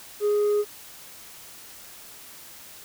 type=tone with tanh clipping; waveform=sine; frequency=415.3 Hz; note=G#4; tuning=in tune; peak=-20 dBFS; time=0.2-0.65 s; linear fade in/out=50 ms; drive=2 dB; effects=white hiss -45 dBFS RMS until 2.84 s